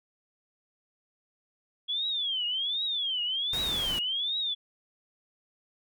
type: tone with vibrato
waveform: sine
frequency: 3322 Hz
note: G#7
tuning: in tune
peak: -27 dBFS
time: 1.88-4.55 s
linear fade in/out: 20 ms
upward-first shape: triangle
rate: 1.3 Hz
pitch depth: 270 cents each way
type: noise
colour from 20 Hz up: pink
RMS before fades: -37 dBFS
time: 3.53-3.99 s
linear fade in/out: 2 ms
effects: MP3 96 kbps